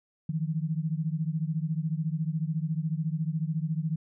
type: beating tone pair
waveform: sine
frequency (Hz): 154.1 / 168.1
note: D#3 / E3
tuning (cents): -16 / +34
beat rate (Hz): 14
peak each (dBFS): -29 / -31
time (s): 0.29-3.96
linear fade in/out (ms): 5
effects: none